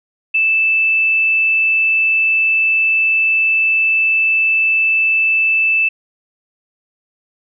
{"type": "tone", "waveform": "sine", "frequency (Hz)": 2637, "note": "E7", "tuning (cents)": 0, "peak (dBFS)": -11, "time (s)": [0.34, 5.89], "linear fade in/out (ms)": 10, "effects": []}